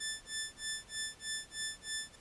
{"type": "tone with tremolo", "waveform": "10% pulse", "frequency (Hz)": 1760, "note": "A6", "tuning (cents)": 0, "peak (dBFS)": -26, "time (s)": [0, 2.16], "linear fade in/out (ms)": 10, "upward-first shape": "sine", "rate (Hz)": 3.2, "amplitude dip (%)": 100, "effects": ["pink hiss -59 dBFS RMS until 2.2 s", "resampled to 24000 Hz"]}